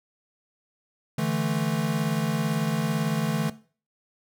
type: chord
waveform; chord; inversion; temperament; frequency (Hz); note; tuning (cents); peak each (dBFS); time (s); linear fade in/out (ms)
square; D suspended second; none; equal with one note detuned; 146.83 / 164.81 / 218.4; D3 / E3 / A3; 0 / 0 / -13; -29; 1.18-3.5; 5
effects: noise-tail reverb RT60 0.4 s tail -17 dB re dry